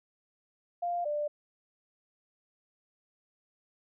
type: tone pair in turn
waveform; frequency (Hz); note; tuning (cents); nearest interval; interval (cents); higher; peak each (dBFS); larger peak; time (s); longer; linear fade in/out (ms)
sine; 698.5 / 592.3; F5 / D5; 0 / +15; minor third; 285; first; -29 / -29; neither; 0.82-1.05 / 1.05-1.28; neither; 10
effects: none